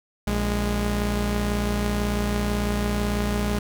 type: tone pair together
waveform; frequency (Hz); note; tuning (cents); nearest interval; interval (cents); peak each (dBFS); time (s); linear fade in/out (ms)
sawtooth; 58.09 / 206.3; A#1 / G#3; -5 / -11; octave + minor seventh; 2194; -21; 0.27-3.59; 5
effects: none